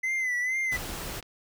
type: tone with vibrato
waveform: triangle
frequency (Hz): 2027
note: B6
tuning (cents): +45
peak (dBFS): -24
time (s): 0.03-0.77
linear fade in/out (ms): 10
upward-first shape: sine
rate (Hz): 2.2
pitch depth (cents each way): 69
type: noise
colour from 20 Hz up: pink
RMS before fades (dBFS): -36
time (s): 0.71-1.21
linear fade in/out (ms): 20
type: click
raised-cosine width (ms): 0.2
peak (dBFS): -30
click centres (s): 1.227
effects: none